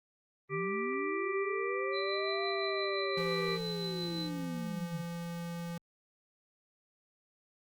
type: linear two-way sweep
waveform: sine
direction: up then down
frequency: 138.59 to 693 to 138.59 Hz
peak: -38 dBFS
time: 0.49-5.04 s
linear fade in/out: 50 ms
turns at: 2.46 s
type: harmonic tone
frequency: 392 Hz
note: G4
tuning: in tune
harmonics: 1 / 3 / 5 / 6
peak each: -34 / -39 / -41 / -42 dBFS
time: 0.49-3.59 s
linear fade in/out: 50 ms
type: tone with tremolo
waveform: sine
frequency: 4019 Hz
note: B7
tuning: 30 cents sharp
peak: -37 dBFS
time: 1.92-4.31 s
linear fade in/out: 50 ms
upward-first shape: triangle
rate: 5.8 Hz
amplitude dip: 55%
type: tone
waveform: square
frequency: 170.5 Hz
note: F3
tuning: 41 cents flat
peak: -38 dBFS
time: 3.17-5.78 s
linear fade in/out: 5 ms
effects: Opus 32 kbps